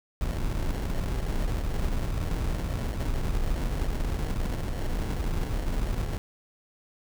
brown noise with sample-and-hold, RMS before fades -28 dBFS, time 0.21-6.18 s, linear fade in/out 0 ms, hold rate 1225 Hz, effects none

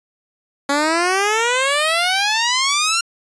10% pulse exponential sweep, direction up, 277.2 to 1396.9 Hz, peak -7 dBFS, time 0.69-3.01 s, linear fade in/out 5 ms, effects resampled to 22050 Hz

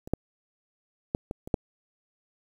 clicks, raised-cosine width 2 ms, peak -27 / -11 / -12 / -19 / -25 / -9 dBFS, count 6, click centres 0.075 / 0.136 / 1.149 / 1.311 / 1.475 / 1.542 s, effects 8-bit

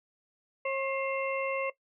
harmonic tone with a mistuned harmonic, 540 Hz, C#5, 45 cents flat, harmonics 1 / 2 / 4 / 5, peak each -30 / -37 / -37 / -40 dBFS, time 0.65-1.7 s, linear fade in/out 5 ms, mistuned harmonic 4, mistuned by -39 cents, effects noise-tail reverb RT60 0.1 s tail -17 dB re dry

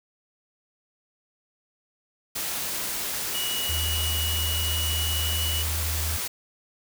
white noise, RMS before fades -30 dBFS, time 2.35-6.28 s, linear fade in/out 10 ms
45% pulse tone with pitch glide, 2920 to 2940 Hz, F#7 to F#7, -24 to -12 cents, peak -29 dBFS, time 3.34-5.63 s, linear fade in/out 10 ms, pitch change +12 cents, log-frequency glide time 4.67-5.48 s
sine tone, 79.6 Hz, D#2, 40 cents sharp, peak -27 dBFS, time 3.69-6.17 s, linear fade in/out 5 ms
effects none

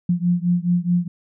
sine beating tone pair, 173.8 / 178.5 Hz, F3 / F3, -8 / +38 cents, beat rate 4.7 Hz, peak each -19 / -20 dBFS, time 0.09-1.08 s, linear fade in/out 5 ms, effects none

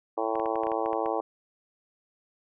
harmonic tone, 111.6 Hz, A2, 25 cents sharp, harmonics 3 / 4 / 5 / 6 / 7 / 8 / 9 / 10, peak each -34 / -32 / -33 / -35 / -32 / -37 / -37 / -39 dBFS, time 0.17-1.21 s, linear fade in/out 10 ms
clicks, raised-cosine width 0.5 ms, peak -25 dBFS, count 10, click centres 0.355 / 0.398 / 0.459 / 0.557 / 0.635 / 0.669 / 0.718 / 0.86 / 0.931 / 1.06 s
effects none

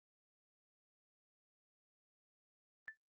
sine tone with exponential decay, 1762 Hz, A6, 2 cents sharp, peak -40 dBFS, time 2.88-2.97 s, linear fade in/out 0 ms, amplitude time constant 18 ms, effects Opus 24 kbps

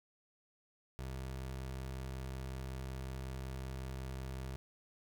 25% pulse tone, 65.41 Hz, C2, in tune, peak -37 dBFS, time 0.99-4.56 s, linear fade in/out 0 ms, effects none

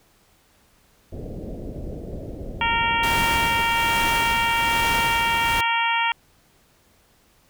pink low-pass noise, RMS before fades -33 dBFS, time 1.12-3.62 s, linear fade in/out 10 ms, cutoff 630 Hz, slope 48 dB/octave
harmonic tone, 462.6 Hz, A#4, 13 cents flat, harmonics 2 / 3 / 4 / 5 / 6 / 7, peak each -22 / -29 / -28 / -26 / -27 / -30 dBFS, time 2.61-6.12 s, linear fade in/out 2 ms
pink noise with tremolo, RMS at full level -27 dBFS, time 3.03-5.61 s, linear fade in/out 5 ms, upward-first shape sine, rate 1.2 Hz, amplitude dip 45%
effects pink hiss -59 dBFS RMS until 7.49 s

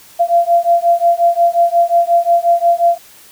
sine beating tone pair, 684 / 689.6 Hz, F5 / F5, -36 / -22 cents, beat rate 5.6 Hz, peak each -12 dBFS, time 0.19-2.98 s, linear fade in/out 20 ms, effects white hiss -42 dBFS RMS until 3.31 s

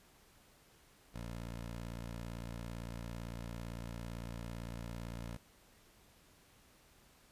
15% pulse tone, 57.8 Hz, A#1, 14 cents flat, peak -36 dBFS, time 1.14-5.37 s, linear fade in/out 10 ms, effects pink hiss -65 dBFS RMS until 7.31 s + resampled to 32000 Hz

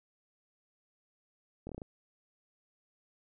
slowing click train, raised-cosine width 2 ms, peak -29 dBFS, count 6, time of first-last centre 1.67-1.818 s, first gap 22 ms, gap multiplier 1.15, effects none

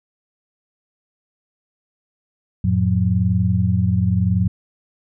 sine tone cluster, 90.6 / 111.4 / 181.9 Hz, F#2 / A2 / F#3, -36 / +22 / -29 cents, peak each -19 dBFS, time 2.64-4.48 s, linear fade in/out 5 ms, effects none

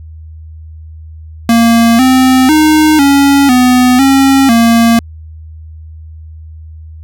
square tone with pitch steps, 231.4 / 258.9 / 308.7 / 279.7 / 250.6 / 271.1 / 231.2 Hz, A#3 / C4 / D#4 / C#4 / B3 / C#4 / A#3, -13 / -18 / -14 / +16 / +25 / -38 / -14 cents, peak -5 dBFS, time 1.49-4.99 s, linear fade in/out 2 ms, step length 500 ms, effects added 79 Hz sine -27 dBFS peak until 7.03 s

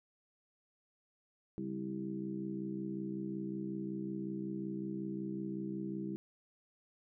harmonic tone with a mistuned harmonic, 65.41 Hz, C2, in tune, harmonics 2 / 3 / 4 / 5 / 6, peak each -48 / -40 / -52 / -41 / -48 dBFS, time 1.58-6.16 s, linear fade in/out 0 ms, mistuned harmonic 2, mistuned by +100 cents, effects none

